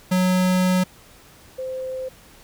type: tone pair in turn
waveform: square / sine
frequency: 183.8 / 518.8 Hz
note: F#3 / C5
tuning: -11 / -15 cents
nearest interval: octave + tritone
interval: 1796 cents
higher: second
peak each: -17 / -26 dBFS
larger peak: first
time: 0.11-0.84 / 1.58-2.09 s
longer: first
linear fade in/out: 10 ms
effects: pink hiss -49 dBFS RMS until 2.43 s

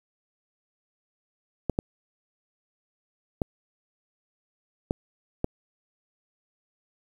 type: clicks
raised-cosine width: 2 ms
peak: -11 dBFS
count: 5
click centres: 1.697 / 1.789 / 3.418 / 4.909 / 5.444 s
effects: 8-bit

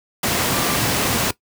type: tone in noise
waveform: sine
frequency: 1174.7 Hz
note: D6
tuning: in tune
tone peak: -27 dBFS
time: 0.54-0.76 s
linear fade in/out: 5 ms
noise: pink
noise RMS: -19 dBFS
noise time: 0.23-1.31 s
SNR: -11 dB
effects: noise-tail reverb RT60 0.1 s tail -18 dB re dry + high-pass 100 Hz 12 dB/octave

